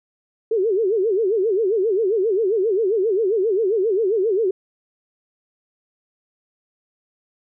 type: tone with vibrato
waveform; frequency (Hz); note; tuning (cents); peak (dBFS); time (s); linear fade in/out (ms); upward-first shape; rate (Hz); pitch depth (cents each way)
sine; 411.9; G#4; -14; -16; 0.51-4.51; 5; sine; 7.5; 210
effects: none